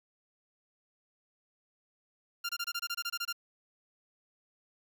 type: tone bursts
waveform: 15% pulse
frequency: 1394 Hz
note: F6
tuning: 4 cents flat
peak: -26 dBFS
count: 12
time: 2.44-3.328 s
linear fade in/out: 10 ms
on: 52 ms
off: 24 ms
effects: none